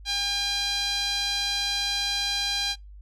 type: tone with band-pass filter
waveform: sawtooth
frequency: 805 Hz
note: G5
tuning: 46 cents sharp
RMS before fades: -27 dBFS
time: 0.05-2.76 s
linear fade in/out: 50 ms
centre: 4100 Hz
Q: 2.9
effects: noise-tail reverb RT60 0.2 s tail -26 dB re dry + added 50 Hz sine -42 dBFS peak until 3.01 s